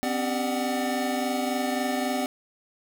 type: tone cluster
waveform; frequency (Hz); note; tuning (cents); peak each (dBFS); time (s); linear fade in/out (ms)
square; 255.7 / 279.2 / 394.9 / 597 / 743; C4 / C#4 / G4 / D5 / F#5; -40 / +13 / +13 / +28 / +7; -29 / -36 / -37 / -33 / -32; 0.03-2.26; 0
effects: none